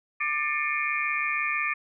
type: tone cluster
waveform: sine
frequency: 1190 / 1780 / 2129 / 2265 / 2411 Hz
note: D6 / A6 / C7 / C#7 / D7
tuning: +22 / +20 / +30 / +37 / +45 cents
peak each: -31 / -32 / -33 / -33 / -29 dBFS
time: 0.2-1.74 s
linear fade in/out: 10 ms
effects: none